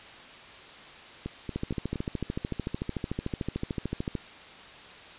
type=two click trains; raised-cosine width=3 ms; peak=-20 / -17 dBFS; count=4 / 36; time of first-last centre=1.26-1.958 / 1.56-4.153 s; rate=4.3 / 13.5 Hz; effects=white hiss -47 dBFS RMS until 5.18 s + resampled to 8000 Hz